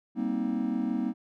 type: chord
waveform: triangle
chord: C minor seventh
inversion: second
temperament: just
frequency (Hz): 196.22 / 235.5 / 261.6 / 314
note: G3 / Bb3 / C4 / Eb4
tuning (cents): +2 / +18 / 0 / +16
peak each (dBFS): -33 / -28 / -30 / -32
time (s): 0.15-1.14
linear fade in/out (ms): 50
effects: none